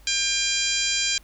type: harmonic tone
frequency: 800 Hz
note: G5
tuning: 35 cents sharp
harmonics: 2 / 3 / 4 / 5 / 6 / 7 / 8 / 9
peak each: -34 / -28 / -28 / -30 / -28 / -32 / -33 / -29 dBFS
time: 0.07-1.18 s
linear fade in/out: 2 ms
effects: added 50 Hz sine -49 dBFS peak until 1.23 s + pink hiss -56 dBFS RMS until 1.23 s